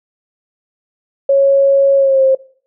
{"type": "tone with pitch glide", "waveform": "sine", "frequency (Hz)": [551, 531], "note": ["C#5", "C5"], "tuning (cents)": [-11, 25], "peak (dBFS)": -7, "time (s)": [1.29, 2.35], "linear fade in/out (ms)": 5, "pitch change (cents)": -64, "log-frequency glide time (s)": [1.96, 2.23], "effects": ["noise-tail reverb RT60 0.5 s tail -22 dB re dry"]}